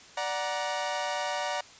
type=chord; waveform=sawtooth; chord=D augmented; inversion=none; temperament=equal with one note detuned; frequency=587.3 / 740 / 942.1 Hz; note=D5 / F#5 / A#5; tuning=0 / 0 / +18 cents; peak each=-30 dBFS; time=0.17-1.61 s; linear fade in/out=5 ms; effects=white hiss -51 dBFS RMS until 1.79 s + resampled to 16000 Hz